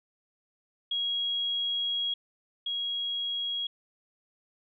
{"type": "tone pair in turn", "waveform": "sine", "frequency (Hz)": [3300, 3300], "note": ["G#7", "G#7"], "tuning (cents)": [-12, -12], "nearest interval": "unison", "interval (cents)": 0, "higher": "neither", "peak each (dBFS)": [-27, -29], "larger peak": "first", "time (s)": [[0.91, 2.14], [2.66, 3.67]], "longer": "first", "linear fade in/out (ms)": 5, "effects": []}